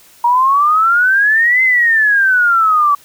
sine exponential two-way sweep, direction up then down, 940 to 2076 to 1139 Hz, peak -8 dBFS, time 0.24-2.95 s, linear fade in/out 5 ms, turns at 1.63 s, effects white hiss -45 dBFS RMS until 3.04 s

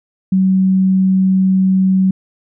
sine tone, 189 Hz, F#3, 37 cents sharp, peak -9 dBFS, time 0.32-2.11 s, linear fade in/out 5 ms, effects none

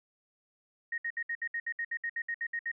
sine tone bursts, 1864.7 Hz, A#6, in tune, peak -31 dBFS, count 15, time 0.92-2.716 s, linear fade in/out 5 ms, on 60 ms, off 64 ms, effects none

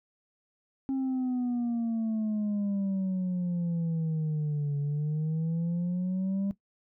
sine exponential two-way sweep, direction down then up, 269.9 to 142.6 to 199.7 Hz, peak -24 dBFS, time 0.89-6.51 s, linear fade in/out 0 ms, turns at 4.78 s, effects noise-tail reverb RT60 0.1 s tail -17 dB re dry + tanh soft clip ceiling -26 dBFS

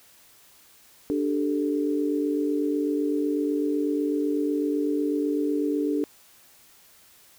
sine chord, D suspended fourth, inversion none, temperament equal, 293.7 / 392 / 440 Hz, D4 / G4 / A4, 0 / 0 / 0 cents, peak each -24 / -30 / -29 dBFS, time 1.1-6.04 s, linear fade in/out 0 ms, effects white hiss -55 dBFS RMS until 7.38 s

